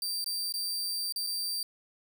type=tone with dropouts; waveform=sawtooth; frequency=4679 Hz; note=D8; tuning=7 cents flat; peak=-28 dBFS; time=0.02-1.63 s; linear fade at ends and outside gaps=2 ms; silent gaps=0.243-0.261 / 0.524-0.539 / 1.124-1.16 / 1.267-1.27 s; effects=none